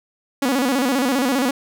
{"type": "tone with vibrato", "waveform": "sawtooth", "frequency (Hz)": 261.6, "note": "C4", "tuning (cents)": 0, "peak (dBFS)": -13, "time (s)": [0.42, 1.51], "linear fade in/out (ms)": 5, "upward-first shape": "square", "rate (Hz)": 15, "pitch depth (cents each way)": 110, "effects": []}